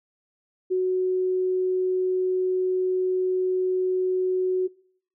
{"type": "tone", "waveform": "sine", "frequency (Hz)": 370, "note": "F#4", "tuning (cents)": 0, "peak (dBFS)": -20, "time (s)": [0.7, 4.68], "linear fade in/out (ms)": 20, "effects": ["noise-tail reverb RT60 0.6 s tail -23 dB re dry"]}